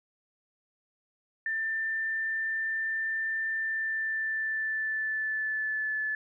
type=tone with pitch glide; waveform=sine; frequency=1785 to 1733.2 Hz; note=A6 to A6; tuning=+24 to -27 cents; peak=-28 dBFS; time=1.46-6.15 s; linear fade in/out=2 ms; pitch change=-51 cents; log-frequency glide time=3.54-6.03 s; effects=none